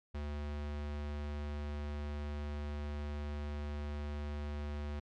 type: tone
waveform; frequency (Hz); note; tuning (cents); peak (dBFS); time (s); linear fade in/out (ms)
square; 73.42; D2; 0; -38; 0.14-5; 10
effects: low-pass 4000 Hz 12 dB/octave + MP3 96 kbps